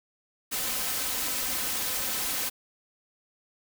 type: noise with comb filter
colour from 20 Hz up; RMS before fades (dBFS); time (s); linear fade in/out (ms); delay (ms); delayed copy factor
white; -30; 0.51-2.5; 20; 3.9; +0.55
effects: none